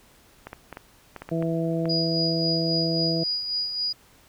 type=clicks; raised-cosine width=0.5 ms; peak=-21 dBFS; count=9; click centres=0.47 / 0.531 / 0.727 / 0.771 / 1.163 / 1.22 / 1.29 / 1.425 / 1.856 s
type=harmonic tone; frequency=164.81 Hz; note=E3; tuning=in tune; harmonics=1 / 2 / 3 / 4; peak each=-26 / -28 / -31 / -31 dBFS; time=1.31-3.24 s; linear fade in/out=10 ms
type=tone with tremolo; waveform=sine; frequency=4902 Hz; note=D#8; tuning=27 cents flat; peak=-23 dBFS; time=1.89-3.93 s; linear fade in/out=10 ms; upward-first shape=sine; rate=3.7 Hz; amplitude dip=50%
effects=pink hiss -56 dBFS RMS until 4.28 s